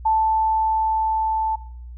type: tone with level ramp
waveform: sine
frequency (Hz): 880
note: A5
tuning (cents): 0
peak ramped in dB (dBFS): -15 to -19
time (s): 0.05-1.56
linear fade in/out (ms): 10
effects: noise-tail reverb RT60 0.6 s tail -19 dB re dry + added 60 Hz sine -34 dBFS peak until 1.97 s